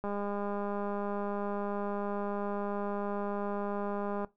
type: click train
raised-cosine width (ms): 1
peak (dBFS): -23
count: 855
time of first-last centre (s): 0.04-4.247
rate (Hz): 203
effects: noise-tail reverb RT60 0.2 s tail -19 dB re dry

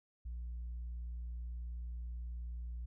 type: tone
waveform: sine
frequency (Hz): 59.3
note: A#1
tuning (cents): +30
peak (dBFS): -38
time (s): 0.25-2.86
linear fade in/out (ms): 10
effects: tanh soft clip ceiling -38 dBFS

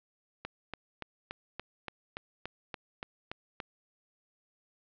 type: click train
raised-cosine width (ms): 0.3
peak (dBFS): -21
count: 12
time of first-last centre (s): 0.45-3.602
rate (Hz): 3.49
effects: low-pass 4000 Hz 12 dB/octave

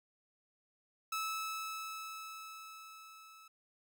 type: tone with level ramp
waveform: sawtooth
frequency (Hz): 1304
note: E6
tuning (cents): -19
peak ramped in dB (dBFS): -31 to -52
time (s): 1.12-3.48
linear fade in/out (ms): 5
effects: none

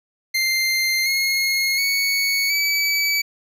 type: tone with pitch steps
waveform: 25% pulse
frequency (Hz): 2093 / 2157 / 2223 / 2290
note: C7 / C#7 / C#7 / D7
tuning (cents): 0 / -48 / +4 / -44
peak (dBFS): -14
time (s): 0.34-3.22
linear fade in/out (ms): 10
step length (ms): 720
effects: none

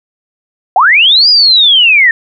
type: linear two-way sweep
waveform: sine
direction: up then down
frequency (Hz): 685 to 4978 to 1782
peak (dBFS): -3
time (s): 0.76-2.11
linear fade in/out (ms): 2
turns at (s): 1.29
effects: none

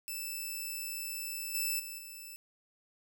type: tone with level steps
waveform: 5% pulse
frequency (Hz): 2637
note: E7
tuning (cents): 0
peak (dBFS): -28 / -22 / -32 / -36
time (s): 0.08-2.36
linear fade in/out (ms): 0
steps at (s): 1.54 / 1.79 / 1.98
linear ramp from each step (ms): 10
effects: none

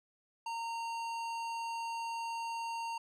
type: tone with hard clipping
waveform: triangle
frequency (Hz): 921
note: A#5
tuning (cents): -21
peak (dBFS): -38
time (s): 0.46-2.98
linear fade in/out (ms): 5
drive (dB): 18
effects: none

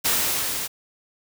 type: noise with level ramp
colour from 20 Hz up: white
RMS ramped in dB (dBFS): -20 to -29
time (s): 0.04-0.68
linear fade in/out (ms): 20
effects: none

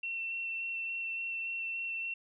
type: tone with vibrato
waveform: sine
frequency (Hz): 2705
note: E7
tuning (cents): +44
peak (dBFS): -34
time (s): 0.03-2.14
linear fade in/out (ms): 5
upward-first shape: square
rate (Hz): 3.5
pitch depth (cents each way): 8
effects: none

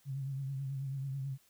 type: tone with vibrato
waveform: sine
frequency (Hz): 136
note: C#3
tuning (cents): -33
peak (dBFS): -35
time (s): 0.05-1.38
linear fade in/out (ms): 50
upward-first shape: triangle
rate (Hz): 9.2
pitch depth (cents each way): 61
effects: white hiss -68 dBFS RMS until 1.49 s

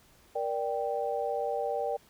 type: chord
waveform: sine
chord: G minor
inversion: first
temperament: just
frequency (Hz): 470.4 / 588 / 784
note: Bb4 / D5 / G5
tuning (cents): +16 / +2 / 0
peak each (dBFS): -33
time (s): 0.35-1.97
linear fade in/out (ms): 10
effects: pink hiss -61 dBFS RMS until 2.09 s

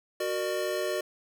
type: chord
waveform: square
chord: Gb augmented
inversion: none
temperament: equal with one note detuned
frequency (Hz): 370 / 466.2 / 600.4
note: Gb4 / Bb4 / D5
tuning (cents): 0 / 0 / +38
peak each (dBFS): -33 / -36 / -32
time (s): 0.2-1.01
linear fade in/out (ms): 5
effects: none

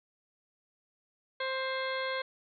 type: harmonic tone with a mistuned harmonic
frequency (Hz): 525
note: C5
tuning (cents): +6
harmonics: 1 / 2 / 3 / 4 / 5 / 6 / 7 / 8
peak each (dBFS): -35 / -38 / -38 / -39 / -50 / -44 / -50 / -44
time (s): 1.4-2.22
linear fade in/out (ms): 5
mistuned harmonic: 6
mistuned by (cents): +91
effects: none

